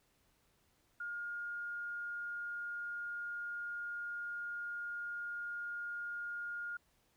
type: tone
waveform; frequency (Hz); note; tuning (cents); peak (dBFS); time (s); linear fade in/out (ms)
sine; 1420; F6; +28; -39; 1-6.77; 5
effects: pink hiss -74 dBFS RMS until 7.16 s